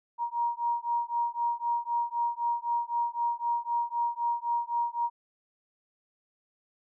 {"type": "beating tone pair", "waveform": "sine", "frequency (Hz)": [943, 946.9], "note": ["A#5", "A#5"], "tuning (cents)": [20, 27], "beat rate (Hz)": 3.9, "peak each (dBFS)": -30, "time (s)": [0.18, 5.1], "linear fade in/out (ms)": 50, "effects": []}